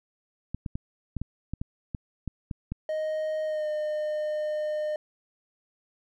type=clicks; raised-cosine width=5 ms; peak=-19 dBFS; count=11; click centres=0.546 / 0.662 / 0.755 / 1.167 / 1.216 / 1.536 / 1.615 / 1.948 / 2.277 / 2.512 / 2.72 s
type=tone with pitch glide; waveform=triangle; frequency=622.3 to 608.1 Hz; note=D#5 to D#5; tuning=0 to -40 cents; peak=-25 dBFS; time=2.89-4.96 s; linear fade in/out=2 ms; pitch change=-40 cents; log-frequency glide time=3.45-3.68 s
effects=none